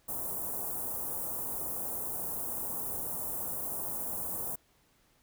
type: band-stop noise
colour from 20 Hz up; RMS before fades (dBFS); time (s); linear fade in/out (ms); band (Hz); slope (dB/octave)
white; -36; 0.08-4.56; 10; 1000 to 9800; 24
effects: pink hiss -68 dBFS RMS until 5.22 s